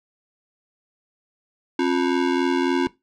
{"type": "ring-modulated tone", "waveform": "square", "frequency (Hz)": 311.1, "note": "D#4", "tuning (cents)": 0, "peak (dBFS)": -16, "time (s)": [1.79, 2.87], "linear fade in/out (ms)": 0, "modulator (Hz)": 41.8, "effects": ["noise-tail reverb RT60 0.2 s tail -19 dB re dry", "low-pass 4000 Hz 12 dB/octave"]}